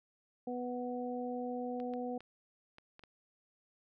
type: harmonic tone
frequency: 246.9 Hz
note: B3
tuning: in tune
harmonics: 1 / 2 / 3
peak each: -39 / -40 / -43 dBFS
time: 0.47-2.18 s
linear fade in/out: 5 ms
type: clicks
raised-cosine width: 0.3 ms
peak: -37 dBFS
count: 6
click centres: 1.801 / 1.937 / 2.206 / 2.784 / 2.994 / 3.037 s
effects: none